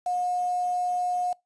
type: tone with quantisation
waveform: sine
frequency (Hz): 719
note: F#5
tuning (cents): -50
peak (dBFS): -24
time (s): 0.06-1.33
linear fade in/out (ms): 5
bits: 7
effects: noise-tail reverb RT60 0.2 s tail -25 dB re dry + resampled to 22050 Hz